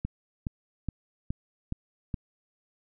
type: click train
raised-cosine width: 5 ms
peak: -18 dBFS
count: 6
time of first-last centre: 0.05-2.142 s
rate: 2.39 Hz
effects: none